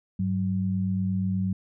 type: tone pair together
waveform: sine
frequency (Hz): 99.54 / 187.9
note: G2 / F#3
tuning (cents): +27 / +27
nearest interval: major seventh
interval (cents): 1100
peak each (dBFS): -28 / -25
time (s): 0.19-1.53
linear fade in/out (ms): 5
effects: none